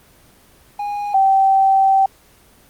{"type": "tone pair in turn", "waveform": ["triangle", "sine"], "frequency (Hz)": [821, 774.9], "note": ["G#5", "G5"], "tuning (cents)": [-20, -20], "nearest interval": "minor second", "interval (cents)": 100, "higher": "first", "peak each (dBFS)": [-19, -10], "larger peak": "second", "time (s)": [[0.79, 1.14], [1.14, 2.06]], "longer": "second", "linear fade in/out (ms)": 5, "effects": ["pink hiss -50 dBFS RMS until 2.69 s", "Opus 24 kbps"]}